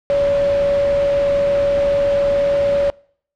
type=tone in noise; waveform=sine; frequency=566 Hz; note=C#5; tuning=36 cents sharp; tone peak=-13 dBFS; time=0.1-2.9 s; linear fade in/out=0 ms; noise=pink; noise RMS=-28 dBFS; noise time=0.1-2.9 s; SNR=+12 dB; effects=noise-tail reverb RT60 0.6 s tail -25 dB re dry + low-pass 3000 Hz 12 dB/octave